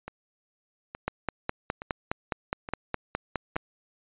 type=two click trains; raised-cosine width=0.5 ms; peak=-22 / -12 dBFS; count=5 / 13; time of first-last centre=0.08-3.558 / 1.08-3.564 s; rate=1.15 / 4.83 Hz; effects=resampled to 8000 Hz